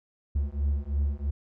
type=beating tone pair; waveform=triangle; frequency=69.8 / 72.8 Hz; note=C#2 / D2; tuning=+13 / -15 cents; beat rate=3 Hz; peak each=-26 dBFS; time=0.35-1.31 s; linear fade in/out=10 ms; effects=none